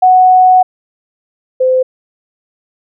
sine tone pair in turn, 740 / 514.7 Hz, F#5 / C5, 0 / -29 cents, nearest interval tritone, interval 629 cents, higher first, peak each -3 / -7 dBFS, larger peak first, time 0.02-0.63 / 1.6-1.83 s, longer first, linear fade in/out 10 ms, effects none

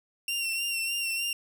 sawtooth tone with vibrato, 2744 Hz, F7, 31 cents flat, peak -25 dBFS, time 0.28-1.33 s, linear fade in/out 2 ms, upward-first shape sine, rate 3.3 Hz, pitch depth 34 cents each way, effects none

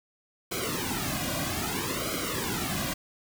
pink noise with flanger, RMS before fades -31 dBFS, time 0.51-2.94 s, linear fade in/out 10 ms, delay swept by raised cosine 1.1 to 2.3 ms, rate 0.62 Hz, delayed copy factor -1, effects none

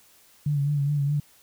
sine tone with vibrato, 144 Hz, D3, 34 cents flat, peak -21 dBFS, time 0.46-1.2 s, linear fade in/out 5 ms, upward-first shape sine, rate 4.8 Hz, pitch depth 48 cents each way, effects white hiss -57 dBFS RMS until 1.42 s

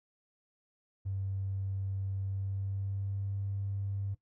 triangle tone with pitch glide, 97 to 98.87 Hz, G2 to G2, -18 to +15 cents, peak -29 dBFS, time 1.05-4.15 s, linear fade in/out 20 ms, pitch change +33 cents, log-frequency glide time 2.21-3.34 s, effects noise-tail reverb RT60 0.1 s tail -17 dB re dry + tanh soft clip ceiling -30 dBFS

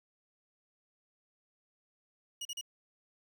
25% pulse tone bursts, 2893 Hz, F#7, 40 cents flat, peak -34 dBFS, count 3, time 2.41-2.612 s, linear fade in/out 5 ms, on 42 ms, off 38 ms, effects 11-bit

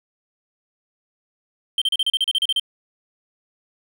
triangle tone bursts, 3136 Hz, G7, in tune, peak -15 dBFS, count 12, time 1.78-2.597 s, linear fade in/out 2 ms, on 36 ms, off 35 ms, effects none

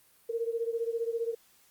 sine beating tone pair, 457.6 / 472.6 Hz, A#4 / A#4, -32 / +24 cents, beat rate 15 Hz, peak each -31 / -34 dBFS, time 0.29-1.35 s, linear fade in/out 10 ms, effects white hiss -63 dBFS RMS until 1.7 s + Opus 32 kbps

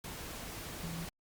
sine tone in noise, 166.8 Hz, E3, 21 cents sharp, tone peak -39 dBFS, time 0.83-1.05 s, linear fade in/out 2 ms, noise pink, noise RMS -44 dBFS, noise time 0.04-1.09 s, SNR +2 dB, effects Opus 48 kbps

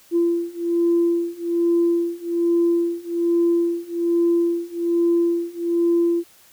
sine beating tone pair, 340.5 / 341.7 Hz, F4 / F4, -44 / -38 cents, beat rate 1.2 Hz, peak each -20 / -19 dBFS, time 0.11-6.24 s, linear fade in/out 50 ms, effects tanh soft clip ceiling -10 dBFS + white hiss -52 dBFS RMS until 6.52 s

